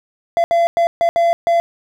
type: tone bursts at uneven times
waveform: triangle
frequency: 680 Hz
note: F5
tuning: 46 cents flat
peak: -9 dBFS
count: 6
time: 0.37-0.44 / 0.51-0.67 / 0.77-0.87 / 1.01-1.09 / 1.16-1.33 / 1.47-1.6 s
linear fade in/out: 0 ms
effects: none